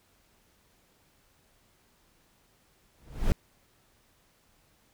brown noise with exponential growth, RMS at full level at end -21 dBFS, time 2.97-3.32 s, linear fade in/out 1 ms, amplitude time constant 75 ms, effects pink hiss -66 dBFS RMS until 4.93 s

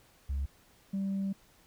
sine tone pair in turn, 69 / 195.16 Hz, C#2 / G3, -7 / -7 cents, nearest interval octave + tritone, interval 1800 cents, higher second, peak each -28 dBFS, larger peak neither, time 0.29-0.46 / 0.93-1.33 s, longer second, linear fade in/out 10 ms, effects tanh soft clip ceiling -28 dBFS + pink hiss -63 dBFS RMS until 1.66 s

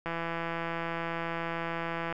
click train, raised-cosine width 0.5 ms, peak -19 dBFS, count 346, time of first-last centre 0.06-2.126 s, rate 167 Hz, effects none

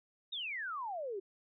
sine exponential sweep, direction down, 3800 to 370 Hz, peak -37 dBFS, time 0.32-1.2 s, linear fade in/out 10 ms, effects none

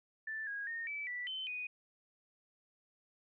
sine tone with pitch steps, 1763 / 1642 / 1839 / 2307 / 1965 / 3067 / 2475 Hz, A6 / G#6 / A#6 / D7 / B6 / G7 / D#7, +3 / -20 / -24 / -31 / -9 / -38 / -10 cents, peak -38 dBFS, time 0.27-1.67 s, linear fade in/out 5 ms, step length 200 ms, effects none

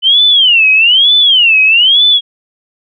sine tone with vibrato, 2982 Hz, F#7, 13 cents sharp, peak -4 dBFS, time 0.02-2.21 s, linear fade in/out 50 ms, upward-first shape sine, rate 1.1 Hz, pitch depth 280 cents each way, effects none

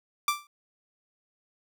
sawtooth tone with exponential decay, 1174.7 Hz, D6, in tune, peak -16 dBFS, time 0.28-0.47 s, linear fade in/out 2 ms, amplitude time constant 40 ms, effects none

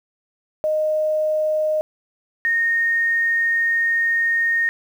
sine tone pair in turn, 618 / 1846.9 Hz, D#5 / A#6, -12 / -17 cents, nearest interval octave + perfect fifth, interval 1895 cents, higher second, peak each -17 / -16 dBFS, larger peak second, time 0.64-1.81 / 2.45-4.69 s, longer second, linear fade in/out 0 ms, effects 8-bit

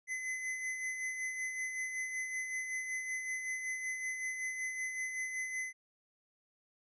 square tone with tremolo, 2034 Hz, C7, 50 cents flat, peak -35 dBFS, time 0.07-5.73 s, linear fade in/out 50 ms, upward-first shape sine, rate 5.3 Hz, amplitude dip 45%, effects resampled to 24000 Hz

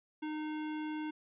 square tone, 306.8 Hz, D#4, 24 cents flat, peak -37 dBFS, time 0.22-1.11 s, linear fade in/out 10 ms, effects resampled to 8000 Hz

